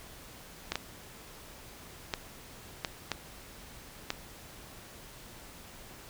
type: clicks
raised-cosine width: 0.2 ms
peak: -13 dBFS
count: 6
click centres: 0.72 / 0.756 / 2.138 / 2.848 / 3.117 / 4.104 s
effects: pink hiss -50 dBFS RMS until 6.09 s